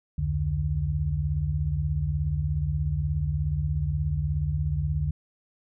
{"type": "tone cluster", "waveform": "sine", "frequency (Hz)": [69, 85.7, 148], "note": ["C#2", "F2", "D3"], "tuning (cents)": [-7, -32, 14], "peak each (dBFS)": [-29, -29, -27], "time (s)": [0.18, 5.11], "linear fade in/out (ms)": 5, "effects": []}